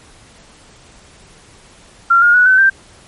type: tone with pitch steps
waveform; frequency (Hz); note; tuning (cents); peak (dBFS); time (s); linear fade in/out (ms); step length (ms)
sine; 1377 / 1423.1 / 1470.7 / 1520 / 1570.8; F6 / F6 / F#6 / F#6 / G6; -25 / +32 / -11 / +46 / +3; -6; 2.1-2.7; 10; 120
effects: pink hiss -44 dBFS RMS until 3.07 s + MP3 48 kbps